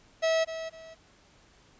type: tone with echo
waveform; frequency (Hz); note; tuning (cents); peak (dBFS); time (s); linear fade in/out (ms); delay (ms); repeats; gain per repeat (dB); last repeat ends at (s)
45% pulse; 648; E5; -30; -23; 0.22-0.45; 20; 250; 2; -11; 0.95
effects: pink hiss -60 dBFS RMS until 1.79 s + resampled to 16000 Hz